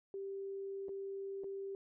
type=tone with dropouts; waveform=sine; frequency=392 Hz; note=G4; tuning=in tune; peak=-40 dBFS; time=0.14-1.75 s; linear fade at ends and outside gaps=1 ms; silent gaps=0.884-0.891 / 1.436-1.442 s; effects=none